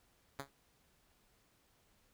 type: tone with exponential decay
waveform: 5% pulse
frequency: 138.59 Hz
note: C#3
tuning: in tune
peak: -27 dBFS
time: 0.39-0.5 s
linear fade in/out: 2 ms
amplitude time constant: 23 ms
effects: pink hiss -72 dBFS RMS until 2.13 s